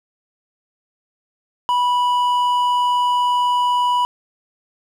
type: tone with hard clipping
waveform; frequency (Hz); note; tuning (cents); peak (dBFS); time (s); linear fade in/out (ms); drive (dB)
triangle; 982; B5; -10; -16; 1.69-4.05; 0; 9
effects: none